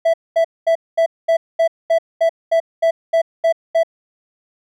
triangle tone bursts, 660 Hz, E5, 2 cents sharp, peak -9 dBFS, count 13, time 0.05-3.834 s, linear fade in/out 10 ms, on 88 ms, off 220 ms, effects none

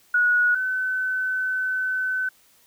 sine tone pair in turn, 1459 / 1515.5 Hz, F#6 / F#6, -25 / +41 cents, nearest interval minor second, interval 66 cents, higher second, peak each -16 / -22 dBFS, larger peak first, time 0.14-0.55 / 0.55-2.29 s, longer second, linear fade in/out 5 ms, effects white hiss -58 dBFS RMS until 2.66 s

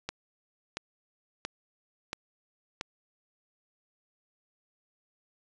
click train, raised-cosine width 0.2 ms, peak -16 dBFS, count 5, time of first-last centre 0.09-2.811 s, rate 1.47 Hz, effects resampled to 22050 Hz

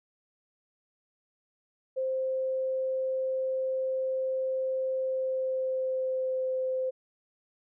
sine tone with pitch glide, 523.3 to 517.9 Hz, C5 to C5, 0 to -18 cents, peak -27 dBFS, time 1.96-6.91 s, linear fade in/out 20 ms, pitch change -18 cents, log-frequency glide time 4.96-6.5 s, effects none

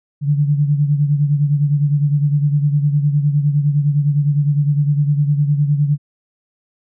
sine beating tone pair, 144.3 / 154.1 Hz, D3 / D#3, -30 / -16 cents, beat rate 9.8 Hz, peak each -13 / -20 dBFS, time 0.21-5.98 s, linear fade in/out 50 ms, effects none

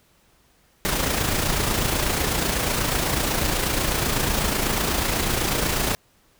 pink noise with amplitude modulation, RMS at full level -21 dBFS, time 0.85-5.95 s, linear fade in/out 0 ms, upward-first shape sine, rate 28.1 Hz, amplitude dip 45%, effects pink hiss -60 dBFS RMS until 6.39 s

